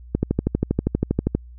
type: click train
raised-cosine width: 3 ms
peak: -6 dBFS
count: 16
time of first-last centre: 0.15-1.35 s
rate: 12.5 Hz
effects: added 60 Hz sine -39 dBFS peak until 1.58 s